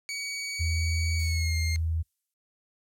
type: tone with pitch glide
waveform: 20% pulse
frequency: 2259 to 2120 Hz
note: C#7 to C7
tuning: +32 to +22 cents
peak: -27 dBFS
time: 0.09-1.76 s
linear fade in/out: 0 ms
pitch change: -110 cents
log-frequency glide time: 1.16-1.55 s
type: tone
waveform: sine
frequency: 81.2 Hz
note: E2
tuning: 26 cents flat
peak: -25 dBFS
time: 0.59-2.03 s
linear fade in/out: 20 ms
type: noise with exponential decay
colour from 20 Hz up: violet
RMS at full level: -41 dBFS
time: 1.19-2.34 s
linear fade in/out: 2 ms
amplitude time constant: 250 ms
effects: noise-tail reverb RT60 0.1 s tail -26 dB re dry + low-pass 12000 Hz 12 dB/octave